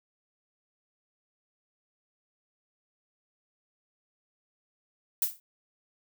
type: noise with exponential decay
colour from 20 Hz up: violet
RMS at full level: -22 dBFS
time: 5.22-5.4 s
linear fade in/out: 2 ms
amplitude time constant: 37 ms
effects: none